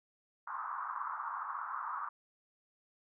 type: band-pass noise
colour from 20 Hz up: pink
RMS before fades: -40 dBFS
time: 0.47-2.09 s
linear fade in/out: 5 ms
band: 1000 to 1300 Hz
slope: 48 dB/octave
effects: none